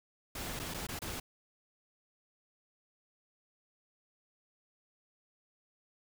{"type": "noise with dropouts", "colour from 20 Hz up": "pink", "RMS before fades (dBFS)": -40, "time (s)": [0.35, 1.2], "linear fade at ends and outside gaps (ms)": 5, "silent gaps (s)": [[0.593, 0.597], [0.74, 0.743], [0.869, 0.887], [0.991, 1.018]], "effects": []}